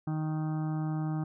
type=harmonic tone; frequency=155.7 Hz; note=D#3; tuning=2 cents sharp; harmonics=1 / 2 / 4 / 5 / 6 / 7 / 8 / 9 / 10; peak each=-30 / -36 / -50 / -44 / -53 / -53 / -50 / -59 / -57 dBFS; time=0.07-1.24 s; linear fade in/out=5 ms; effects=none